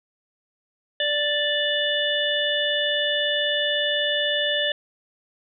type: harmonic tone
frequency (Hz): 587.3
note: D5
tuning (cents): 0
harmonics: 1 / 3 / 5 / 6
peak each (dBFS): -26 / -26 / -26 / -26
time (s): 1-4.72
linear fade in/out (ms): 2
effects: none